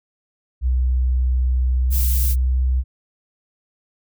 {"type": "tone with pitch glide", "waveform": "sine", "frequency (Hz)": [63.1, 63.98], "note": ["B1", "C2"], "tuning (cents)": [38, -38], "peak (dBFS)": -15, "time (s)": [0.61, 2.84], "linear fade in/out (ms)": 50, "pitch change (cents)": 24, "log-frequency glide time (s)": [1.7, 2.72]}
{"type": "noise", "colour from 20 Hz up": "violet", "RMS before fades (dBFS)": -25, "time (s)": [1.9, 2.36], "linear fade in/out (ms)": 50}
{"effects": []}